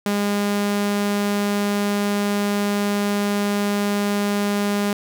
sawtooth tone, 203.9 Hz, G#3, 32 cents flat, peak -15 dBFS, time 0.06-4.93 s, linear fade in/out 2 ms, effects none

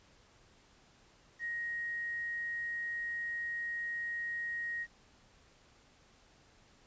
sine tone with quantisation, 1879 Hz, A#6, 13 cents sharp, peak -35 dBFS, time 1.39-4.87 s, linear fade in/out 50 ms, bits 10, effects pink hiss -64 dBFS RMS until 6.86 s + resampled to 16000 Hz

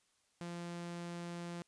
sawtooth tone, 172.5 Hz, F3, 21 cents flat, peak -38 dBFS, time 0.41-1.62 s, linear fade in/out 0 ms, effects white hiss -75 dBFS RMS until 1.67 s + resampled to 22050 Hz

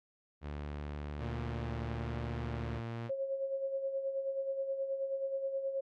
sawtooth tone, 73.42 Hz, D2, in tune, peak -35 dBFS, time 0.41-2.82 s, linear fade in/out 50 ms
sawtooth tone with vibrato, 116.2 Hz, A#2, 5 cents flat, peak -34 dBFS, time 1.18-3.11 s, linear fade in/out 50 ms, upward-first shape sine, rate 1.1 Hz, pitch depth 15 cents each way
sine tone with tremolo, 542 Hz, C#5, 39 cents flat, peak -31 dBFS, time 3.09-5.81 s, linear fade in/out 10 ms, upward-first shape sine, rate 9.4 Hz, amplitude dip 55%
effects low-pass 3000 Hz 12 dB/octave

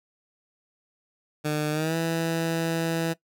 15% pulse tone with pitch glide, 151.1 to 164.78 Hz, D3 to E3, +50 to 0 cents, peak -18 dBFS, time 1.44-3.14 s, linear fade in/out 20 ms, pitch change +150 cents, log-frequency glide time 1.71-1.96 s, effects noise-tail reverb RT60 0.1 s tail -19 dB re dry

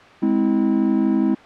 triangle chord, Ab augmented, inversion none, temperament just, 207.7 / 259.6 / 324.5 Hz, Ab3 / C4 / E4, 0 / -13 / -27 cents, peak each -18 dBFS, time 0.22-1.35 s, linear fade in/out 10 ms, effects white hiss -43 dBFS RMS until 1.45 s + low-pass 2000 Hz 12 dB/octave

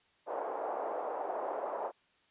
white band-pass noise, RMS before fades -37 dBFS, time 0.26-1.92 s, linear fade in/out 50 ms, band 450 to 830 Hz, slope 24 dB/octave, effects white hiss -69 dBFS RMS until 2.3 s + resampled to 8000 Hz

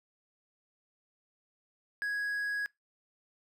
triangle tone, 1661.2 Hz, G#6, in tune, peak -29 dBFS, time 2.02-2.66 s, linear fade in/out 0 ms, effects noise-tail reverb RT60 0.2 s tail -24 dB re dry

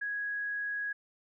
sine tone, 1661.2 Hz, G#6, in tune, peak -32 dBFS, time 0.01-0.93 s, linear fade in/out 10 ms, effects none

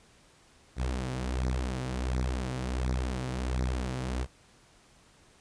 sawtooth beating tone pair, 63 / 64.4 Hz, B1 / C2, +35 / -27 cents, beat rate 1.4 Hz, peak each -27 / -30 dBFS, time 0.76-4.27 s, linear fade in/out 50 ms, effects pink hiss -60 dBFS RMS until 5.4 s + resampled to 22050 Hz

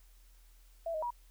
sine tone with pitch steps, 665 / 625 / 960 Hz, E5 / D#5 / B5, +15 / +8 / -49 cents, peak -33 dBFS, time 0.86-1.106 s, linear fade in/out 5 ms, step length 82 ms, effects added 41 Hz sine -57 dBFS peak until 1.3 s + white hiss -68 dBFS RMS until 1.3 s

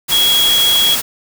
sine tone in noise, 3322 Hz, G#7, in tune, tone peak -10 dBFS, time 0.11-0.96 s, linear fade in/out 20 ms, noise white, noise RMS -18 dBFS, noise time 0.08-1.02 s, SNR +5 dB, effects none

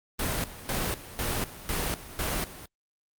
pink noise with tremolo, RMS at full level -29 dBFS, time 0.19-2.66 s, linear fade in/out 5 ms, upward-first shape square, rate 2 Hz, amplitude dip 80%, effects Opus 32 kbps

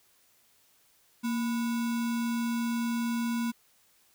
sine tone with sample-and-hold, 233.1 Hz, A#3, in tune, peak -27 dBFS, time 1.23-3.52 s, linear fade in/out 20 ms, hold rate 1225 Hz, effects white hiss -65 dBFS RMS until 4.14 s

